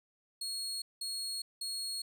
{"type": "tone bursts", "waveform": "30% pulse", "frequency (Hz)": 4305, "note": "C8", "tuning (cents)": 49, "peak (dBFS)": -33, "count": 3, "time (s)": [0.41, 2.02], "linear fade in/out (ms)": 5, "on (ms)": 410, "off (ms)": 190, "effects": []}